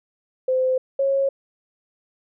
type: tone pair in turn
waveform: sine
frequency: 516 / 546.7 Hz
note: C5 / C#5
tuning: -24 / -24 cents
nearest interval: minor second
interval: 100 cents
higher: second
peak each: -17 dBFS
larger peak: neither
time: 0.48-0.78 / 0.99-1.29 s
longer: neither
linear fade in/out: 5 ms
effects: none